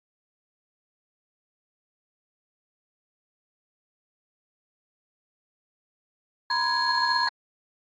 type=tone cluster; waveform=sine; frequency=951 / 1022 / 1666 / 4244 Hz; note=A#5 / C6 / G#6 / C8; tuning=+34 / -41 / +5 / +24 cents; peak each=-27 dBFS; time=6.5-7.29 s; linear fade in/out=5 ms; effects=tanh soft clip ceiling -15 dBFS + AAC 32 kbps